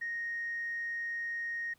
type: tone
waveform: sine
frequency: 1864.7 Hz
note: A#6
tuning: in tune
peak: -33 dBFS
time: 0.01-1.74 s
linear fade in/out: 10 ms
effects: tanh soft clip ceiling -29 dBFS + pink hiss -69 dBFS RMS until 1.78 s